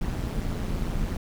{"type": "noise with amplitude modulation", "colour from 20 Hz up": "brown", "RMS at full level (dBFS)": -25, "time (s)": [0.01, 1.17], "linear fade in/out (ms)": 5, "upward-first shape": "sine", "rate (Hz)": 180, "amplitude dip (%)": 75, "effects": []}